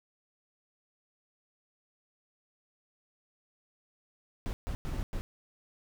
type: noise bursts at uneven times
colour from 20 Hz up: brown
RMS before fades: -34 dBFS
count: 4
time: 4.46-4.53 / 4.67-4.75 / 4.85-5.03 / 5.13-5.21 s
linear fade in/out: 0 ms
effects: none